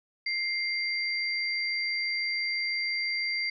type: tone pair together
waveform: sine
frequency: 2100 / 4714 Hz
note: C7 / D8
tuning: +6 / +6 cents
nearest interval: octave + major second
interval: 1400 cents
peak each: -29 / -32 dBFS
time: 0.26-3.5 s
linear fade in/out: 5 ms
effects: none